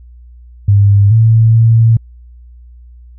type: tone with pitch steps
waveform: sine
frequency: 100.9 / 112.4 / 113.9 Hz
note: G#2 / A2 / A#2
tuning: -49 / +37 / -40 cents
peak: -4 dBFS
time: 0.68-1.97 s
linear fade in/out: 5 ms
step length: 430 ms
effects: added 60 Hz sine -34 dBFS peak until 3.18 s